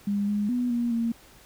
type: tone with pitch steps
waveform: sine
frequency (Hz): 202.6 / 206.6 / 245.9 / 237.9 / 231.1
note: G#3 / G#3 / B3 / A#3 / A#3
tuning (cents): -43 / -9 / -7 / +35 / -15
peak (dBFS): -23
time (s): 0.07-1.12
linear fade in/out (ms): 5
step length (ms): 210
effects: pink hiss -53 dBFS RMS until 1.45 s